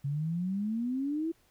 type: exponential sweep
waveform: sine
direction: up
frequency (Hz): 136.9 to 335.8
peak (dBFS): -29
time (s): 0.04-1.32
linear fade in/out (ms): 10
effects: pink hiss -67 dBFS RMS until 1.5 s